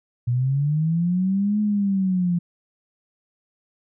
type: linear two-way sweep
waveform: sine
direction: up then down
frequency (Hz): 118.4 to 212.2 to 171.4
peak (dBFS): -18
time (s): 0.27-2.39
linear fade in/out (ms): 10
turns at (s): 1.6
effects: none